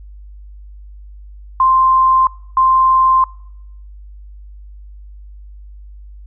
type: tone pair in turn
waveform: sine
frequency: 1046.5 / 1046.5 Hz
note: C6 / C6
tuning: 0 / 0 cents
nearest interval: unison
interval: 0 cents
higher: neither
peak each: -8 dBFS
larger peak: neither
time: 1.6-2.27 / 2.57-3.24 s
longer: neither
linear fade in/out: 2 ms
effects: noise-tail reverb RT60 0.8 s tail -25 dB re dry + added 50 Hz sine -33 dBFS peak until 6.26 s